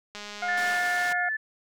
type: click train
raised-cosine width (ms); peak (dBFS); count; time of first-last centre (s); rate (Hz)
0.2; -22; 129; 0.15-0.768; 207
type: harmonic tone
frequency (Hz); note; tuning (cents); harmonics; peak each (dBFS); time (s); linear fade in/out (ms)
714; F5; +38; 1 / 2 / 3; -29 / -31 / -36; 0.42-1.29; 5
type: tone with pitch glide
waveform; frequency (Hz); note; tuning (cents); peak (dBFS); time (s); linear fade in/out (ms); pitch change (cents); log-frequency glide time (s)
sine; 1760 to 1747.8; A6 to A6; 0 to -12; -26; 0.48-1.37; 10; -12; 1.06-1.17
type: band-pass noise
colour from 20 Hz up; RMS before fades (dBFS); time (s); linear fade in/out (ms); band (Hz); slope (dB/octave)
white; -38; 0.57-1.13; 5; 210 to 5500; 12
effects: none